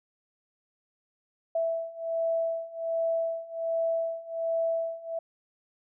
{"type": "beating tone pair", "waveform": "sine", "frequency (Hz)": [659.3, 660.6], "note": ["E5", "E5"], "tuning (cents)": [0, 4], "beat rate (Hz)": 1.3, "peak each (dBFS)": [-31, -29], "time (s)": [1.55, 5.19], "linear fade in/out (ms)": 5, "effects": []}